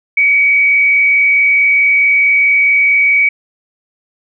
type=tone with frequency modulation; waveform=sine; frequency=2270 Hz; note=C#7; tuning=41 cents sharp; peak=-7 dBFS; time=0.17-3.29 s; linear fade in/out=5 ms; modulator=72.3 Hz; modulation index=0.64; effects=none